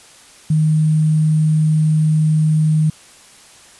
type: tone with sample-and-hold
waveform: sine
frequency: 155.56 Hz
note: D#3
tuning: in tune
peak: -11 dBFS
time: 0.5-2.9 s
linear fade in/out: 5 ms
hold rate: 8820 Hz
effects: white hiss -44 dBFS RMS until 3.79 s + resampled to 24000 Hz